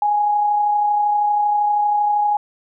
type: tone with amplitude modulation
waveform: sine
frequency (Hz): 830.6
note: G#5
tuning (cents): 0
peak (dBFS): -13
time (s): 0.02-2.37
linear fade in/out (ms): 2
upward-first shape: sine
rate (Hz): 32.7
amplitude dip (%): 30
effects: none